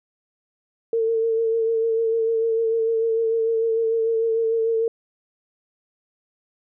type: tone with vibrato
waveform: sine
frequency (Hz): 452.4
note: A4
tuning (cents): +48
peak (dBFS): -18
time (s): 0.93-4.88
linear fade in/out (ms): 2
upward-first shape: sine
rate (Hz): 6.7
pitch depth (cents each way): 26
effects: none